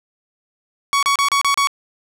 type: tone bursts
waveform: sawtooth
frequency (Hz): 1121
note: C#6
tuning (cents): +19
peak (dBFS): -10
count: 6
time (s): 0.93-1.672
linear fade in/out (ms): 0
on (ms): 97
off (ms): 32
effects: low-pass 11000 Hz 12 dB/octave